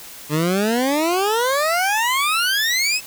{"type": "exponential sweep", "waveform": "20% pulse", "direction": "up", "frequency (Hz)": [145.2, 2647], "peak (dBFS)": -12, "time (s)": [0.29, 3.01], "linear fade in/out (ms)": 50, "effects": ["white hiss -38 dBFS RMS until 3.06 s"]}